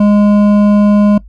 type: tone with hard clipping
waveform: triangle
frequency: 206.4 Hz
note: G#3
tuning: 10 cents flat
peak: -7 dBFS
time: 0-1.18 s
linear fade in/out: 5 ms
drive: 13 dB
effects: noise-tail reverb RT60 0.1 s tail -19 dB re dry + added 50 Hz sine -32 dBFS peak until 1.28 s